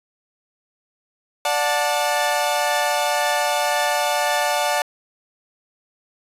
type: chord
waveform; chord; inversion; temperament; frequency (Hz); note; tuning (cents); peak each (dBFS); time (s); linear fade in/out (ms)
sawtooth; D major; none; equal with one note detuned; 587.3 / 727.7 / 880; D5 / F#5 / A5; 0 / -29 / 0; -19; 1.45-4.82; 2
effects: resampled to 32000 Hz